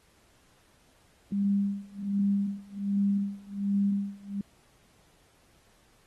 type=tone with tremolo; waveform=sine; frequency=200 Hz; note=G3; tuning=35 cents sharp; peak=-22 dBFS; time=1.32-4.41 s; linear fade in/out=2 ms; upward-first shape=sine; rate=1.3 Hz; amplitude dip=95%; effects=pink hiss -64 dBFS RMS until 6.06 s + AAC 32 kbps